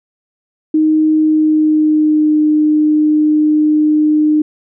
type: tone with pitch glide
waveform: sine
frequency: 311.1 to 304.5 Hz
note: D#4 to D#4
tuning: 0 to -37 cents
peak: -8 dBFS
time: 0.74-4.42 s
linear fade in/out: 5 ms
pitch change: -37 cents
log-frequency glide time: 1.16-2.4 s
effects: none